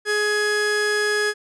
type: tone pair together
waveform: 45% pulse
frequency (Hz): 419.1 / 1676.4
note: G#4 / G#6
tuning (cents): +16 / +16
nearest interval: 2 octaves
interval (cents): 2400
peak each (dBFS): -22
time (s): 0.05-1.34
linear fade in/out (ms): 50
effects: resampled to 22050 Hz